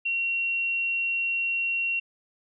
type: tone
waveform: sine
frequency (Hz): 2740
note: F7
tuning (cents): -34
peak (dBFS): -24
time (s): 0.05-2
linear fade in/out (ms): 10
effects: none